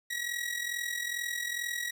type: tone with amplitude modulation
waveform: sawtooth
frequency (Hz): 1915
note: A#6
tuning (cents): +46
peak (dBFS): -26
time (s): 0.1-1.91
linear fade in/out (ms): 10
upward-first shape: sine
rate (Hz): 42.3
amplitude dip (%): 65
effects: 11-bit